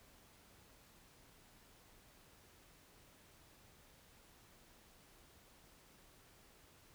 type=silence; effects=pink hiss -65 dBFS RMS until 6.94 s